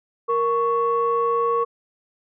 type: tone pair together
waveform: sine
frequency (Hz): 467.1 / 1111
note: A#4 / C#6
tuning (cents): +3 / +4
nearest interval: octave + minor third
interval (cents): 1501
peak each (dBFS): -20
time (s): 0.28-1.65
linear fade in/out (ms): 20
effects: tanh soft clip ceiling -11 dBFS